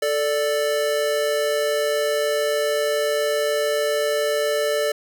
square tone pair together, 440 / 587.2 Hz, A4 / D5, 0 / 0 cents, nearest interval perfect fourth, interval 500 cents, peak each -24 / -22 dBFS, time 0.02-4.92 s, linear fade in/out 5 ms, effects none

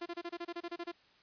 sawtooth tone bursts, 344 Hz, F4, 26 cents flat, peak -34 dBFS, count 12, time 0.01-0.918 s, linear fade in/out 10 ms, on 50 ms, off 28 ms, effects white hiss -65 dBFS RMS until 1.22 s + resampled to 11025 Hz

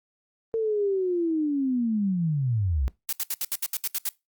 sine linear sweep, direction down, 455.3 to 57.7 Hz, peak -22 dBFS, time 0.54-2.88 s, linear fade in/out 0 ms
blue noise bursts, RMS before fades -27 dBFS, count 10, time 3.09-4.089 s, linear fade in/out 0 ms, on 36 ms, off 71 ms
effects noise-tail reverb RT60 0.2 s tail -21 dB re dry + Opus 32 kbps

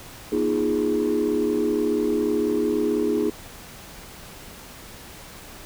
sine chord, F half-diminished seventh, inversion second, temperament equal with one note detuned, 240.9 / 311.1 / 349.2 / 415.3 Hz, Cb4 / Eb4 / F4 / Ab4, -43 / 0 / 0 / 0 cents, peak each -26 / -23 / -27 / -22 dBFS, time 0.32-3.3 s, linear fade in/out 5 ms, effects tanh soft clip ceiling -14 dBFS + pink hiss -42 dBFS RMS until 5.65 s

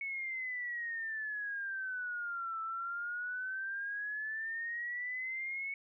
sine exponential two-way sweep, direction down then up, 2217 to 1318.5 to 2217 Hz, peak -36 dBFS, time 0.01-5.74 s, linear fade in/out 2 ms, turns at 2.61 s, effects none

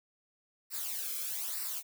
blue noise with flanger, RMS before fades -37 dBFS, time 0.7-1.83 s, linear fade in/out 50 ms, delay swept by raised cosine 0.3 to 1.1 ms, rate 1.1 Hz, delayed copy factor -0.7, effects none

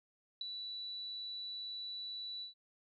sine tone with ADSR envelope, 3951 Hz, B7, in tune, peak -34 dBFS, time 0.41-2.54 s, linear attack 3 ms, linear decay 10 ms, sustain -7 dB, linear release 120 ms, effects none

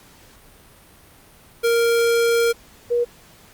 square / sine tone pair in turn, 466.2 / 479 Hz, A#4 / A#4, 0 / +47 cents, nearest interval unison, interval 47 cents, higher second, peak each -16 dBFS, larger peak neither, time 1.63-2.53 / 2.9-3.05 s, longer first, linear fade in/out 20 ms, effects pink hiss -49 dBFS RMS until 3.53 s + Opus 48 kbps

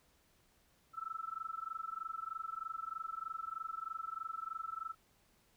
sine tone with amplitude modulation, 1318.5 Hz, E6, in tune, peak -36 dBFS, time 0.93-4.95 s, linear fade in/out 50 ms, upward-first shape sine, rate 23.2 Hz, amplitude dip 95%, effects pink hiss -71 dBFS RMS until 5.56 s

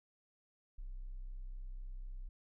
triangle tone, 31.99 Hz, C1, 38 cents flat, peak -38 dBFS, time 0.78-2.29 s, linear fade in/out 10 ms, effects tanh soft clip ceiling -40 dBFS

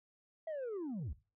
sine linear sweep, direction down, 660 to 51.3 Hz, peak -35 dBFS, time 0.47-1.13 s, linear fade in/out 5 ms, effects noise-tail reverb RT60 0.3 s tail -18 dB re dry + tanh soft clip ceiling -37 dBFS

